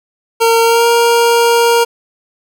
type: tone with pitch glide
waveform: 25% pulse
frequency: 458.4 to 468.6 Hz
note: A#4 to A#4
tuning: -29 to +9 cents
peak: -4 dBFS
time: 0.4-1.85 s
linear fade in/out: 20 ms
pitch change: +38 cents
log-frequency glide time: 0.62-0.87 s
effects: 7-bit